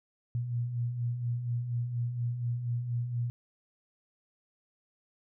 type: beating tone pair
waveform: sine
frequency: 116.54 / 120.74 Hz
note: A#2 / B2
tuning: 0 / -39 cents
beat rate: 4.2 Hz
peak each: -39 / -30 dBFS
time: 0.35-3.3 s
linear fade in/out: 0 ms
effects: none